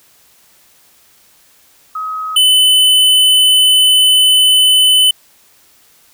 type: tone pair in turn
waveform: sine / square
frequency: 1269 / 3018 Hz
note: D#6 / F#7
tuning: +34 / +34 cents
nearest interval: octave + minor third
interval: 1500 cents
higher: second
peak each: -18 / -7 dBFS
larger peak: second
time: 1.95-2.36 / 2.36-5.11 s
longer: second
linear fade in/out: 5 ms
effects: white hiss -49 dBFS RMS until 6.13 s